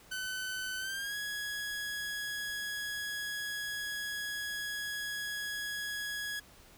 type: tone with pitch glide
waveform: sawtooth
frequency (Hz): 1514 to 1670.2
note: F#6 to G#6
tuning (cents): +39 to +9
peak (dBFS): -32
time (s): 0.11-6.4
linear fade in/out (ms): 10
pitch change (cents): +170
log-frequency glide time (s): 0.78-1.16
effects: pink hiss -58 dBFS RMS until 6.77 s